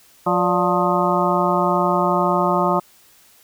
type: harmonic tone with a mistuned harmonic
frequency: 177.8 Hz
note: F3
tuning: 31 cents sharp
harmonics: 1 / 2 / 3 / 4 / 5 / 6 / 7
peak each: -23 / -23 / -23 / -23 / -23 / -23 / -23 dBFS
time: 0.26-2.8 s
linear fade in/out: 10 ms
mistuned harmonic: 3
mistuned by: +140 cents
effects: white hiss -52 dBFS RMS until 3.43 s